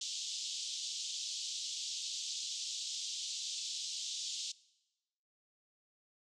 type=band-pass noise; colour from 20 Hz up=pink; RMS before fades=-41 dBFS; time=0.01-4.52 s; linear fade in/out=5 ms; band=3200 to 7400 Hz; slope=48 dB/octave; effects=noise-tail reverb RT60 1.0 s tail -21 dB re dry